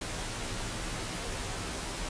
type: noise with comb filter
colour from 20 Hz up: pink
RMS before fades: -36 dBFS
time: 0.01-2.09 s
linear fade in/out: 5 ms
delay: 14 ms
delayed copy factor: -0.75
effects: resampled to 22050 Hz